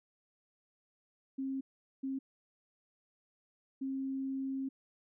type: tone bursts at uneven times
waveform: sine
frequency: 268.1 Hz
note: C4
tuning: 42 cents sharp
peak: -34 dBFS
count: 3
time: 1.38-1.61 / 2.03-2.19 / 3.81-4.69 s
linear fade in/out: 10 ms
effects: none